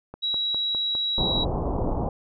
click train, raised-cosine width 1 ms, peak -23 dBFS, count 5, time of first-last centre 0.14-0.951 s, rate 4.93 Hz
sine tone, 3878 Hz, B7, 32 cents flat, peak -23 dBFS, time 0.22-1.45 s, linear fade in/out 20 ms
pink low-pass noise, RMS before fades -26 dBFS, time 1.18-2.09 s, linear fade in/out 2 ms, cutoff 1000 Hz, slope 48 dB/octave
effects none

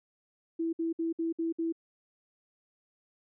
sine tone bursts, 329.6 Hz, E4, in tune, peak -28 dBFS, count 6, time 0.59-1.725 s, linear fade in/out 10 ms, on 140 ms, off 59 ms, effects none

